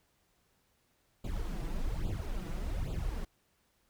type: noise with flanger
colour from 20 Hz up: brown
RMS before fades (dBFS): -35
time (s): 1.24-3.25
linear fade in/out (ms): 5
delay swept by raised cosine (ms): 0.26 to 6.06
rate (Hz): 1.2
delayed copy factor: +1
effects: pink hiss -73 dBFS RMS until 3.89 s